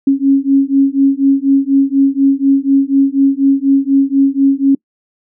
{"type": "beating tone pair", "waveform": "sine", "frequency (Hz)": [272.2, 276.3], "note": ["C#4", "C#4"], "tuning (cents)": [-31, -6], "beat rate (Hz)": 4.1, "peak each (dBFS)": -11, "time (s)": [0.07, 4.75], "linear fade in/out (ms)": 5, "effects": ["noise-tail reverb RT60 0.1 s tail -26 dB re dry"]}